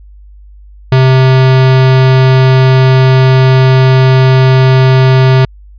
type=tone; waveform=square; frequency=130.81 Hz; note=C3; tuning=in tune; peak=-4 dBFS; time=0.92-5.45 s; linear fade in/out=2 ms; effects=added 50 Hz sine -32 dBFS peak until 5.78 s + resampled to 11025 Hz